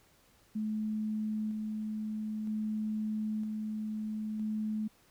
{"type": "tone with tremolo", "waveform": "sine", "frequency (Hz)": 215.2, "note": "A3", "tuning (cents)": -38, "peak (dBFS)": -31, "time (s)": [0.55, 4.88], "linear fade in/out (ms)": 10, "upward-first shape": "square", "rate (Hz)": 0.52, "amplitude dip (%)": 25, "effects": ["pink hiss -65 dBFS RMS until 5.1 s"]}